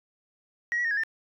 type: tone with pitch steps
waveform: sine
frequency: 1898 / 1932 / 1841 / 1664 / 1794 Hz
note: A#6 / B6 / A#6 / G#6 / A6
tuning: +31 / -39 / -22 / +3 / +33 cents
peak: -23 dBFS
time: 0.72-1.035 s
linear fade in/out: 0 ms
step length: 63 ms
effects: tanh soft clip ceiling -21 dBFS